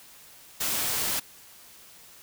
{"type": "noise", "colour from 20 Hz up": "white", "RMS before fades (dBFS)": -28, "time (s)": [0.6, 1.2], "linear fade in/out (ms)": 10, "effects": ["white hiss -51 dBFS RMS until 2.22 s"]}